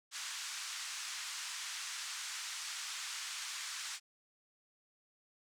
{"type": "band-pass noise", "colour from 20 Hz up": "white", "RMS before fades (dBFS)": -43, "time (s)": [0.11, 4], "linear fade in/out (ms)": 50, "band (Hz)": [1100, 7700], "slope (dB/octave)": 24, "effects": []}